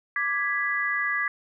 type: chord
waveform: sine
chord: G# diminished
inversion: second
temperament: equal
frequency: 1174.7 / 1661.2 / 1975.5 Hz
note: D6 / G#6 / B6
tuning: 0 / 0 / 0 cents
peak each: -31 / -27 / -27 dBFS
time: 0.16-1.28 s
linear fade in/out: 2 ms
effects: none